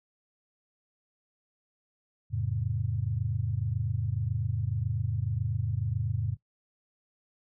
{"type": "chord", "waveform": "sine", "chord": "F augmented", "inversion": "none", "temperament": "just", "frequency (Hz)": [87.31, 109.13, 136.42], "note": ["F2", "A2", "C#3"], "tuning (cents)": [0, -14, -27], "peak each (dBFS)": [-34, -30, -33], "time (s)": [2.3, 6.37], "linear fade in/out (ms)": 50, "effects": ["noise-tail reverb RT60 0.1 s tail -18 dB re dry"]}